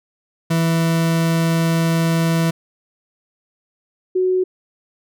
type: tone pair in turn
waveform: 40% pulse / sine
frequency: 164.81 / 370 Hz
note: E3 / F#4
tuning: 0 / 0 cents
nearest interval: octave + major second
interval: 1400 cents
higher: second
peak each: -14 dBFS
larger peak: neither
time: 0.5-2.51 / 4.15-4.44 s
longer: first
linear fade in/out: 10 ms
effects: none